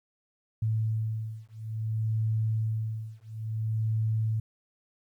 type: beating tone pair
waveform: sine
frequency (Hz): 110 / 110.58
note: A2 / A2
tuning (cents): 0 / +9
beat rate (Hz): 0.58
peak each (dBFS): -30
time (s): 0.62-4.4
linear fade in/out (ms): 5
effects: 11-bit